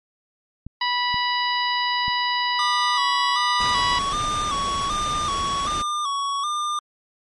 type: clicks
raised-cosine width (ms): 5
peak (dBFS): -22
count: 3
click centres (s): 0.666 / 1.143 / 2.081
type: harmonic tone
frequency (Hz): 981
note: B5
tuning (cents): -12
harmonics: 1 / 2 / 3 / 4 / 5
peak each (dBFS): -23 / -26 / -28 / -29 / -30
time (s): 0.81-3.99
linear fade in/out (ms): 5
type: tone with vibrato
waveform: square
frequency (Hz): 1159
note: D6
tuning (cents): -23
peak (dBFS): -23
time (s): 2.59-6.79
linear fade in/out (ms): 2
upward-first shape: square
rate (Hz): 1.3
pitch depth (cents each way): 63
type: noise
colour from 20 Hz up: pink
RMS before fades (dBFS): -31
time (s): 3.59-5.83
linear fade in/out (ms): 20
effects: low-pass 8000 Hz 12 dB/octave + MP3 48 kbps